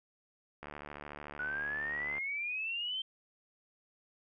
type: click train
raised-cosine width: 0.5 ms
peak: -29 dBFS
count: 115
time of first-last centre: 0.63-2.181 s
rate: 73.5 Hz
type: exponential sweep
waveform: sine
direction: up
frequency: 1458 to 3144 Hz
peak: -34 dBFS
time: 1.39-3.02 s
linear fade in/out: 5 ms
effects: none